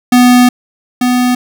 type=tone pair in turn; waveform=square; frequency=247.3 / 248.3 Hz; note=B3 / B3; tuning=+3 / +9 cents; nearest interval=unison; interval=6 cents; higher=second; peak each=-4 / -9 dBFS; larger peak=first; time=0.12-0.49 / 1.01-1.35 s; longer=first; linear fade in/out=5 ms; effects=none